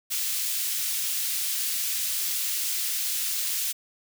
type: high-pass noise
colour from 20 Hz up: white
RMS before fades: -28 dBFS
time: 0.1-3.73 s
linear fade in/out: 20 ms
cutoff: 2700 Hz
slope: 12 dB/octave
effects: none